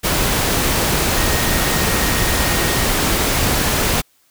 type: tone in noise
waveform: sine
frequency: 1864.7 Hz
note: A#6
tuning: in tune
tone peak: -27 dBFS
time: 1.16-2.87 s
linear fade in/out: 20 ms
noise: pink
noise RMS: -17 dBFS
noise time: 0.03-4.02 s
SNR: -13 dB
effects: white hiss -58 dBFS RMS until 4.3 s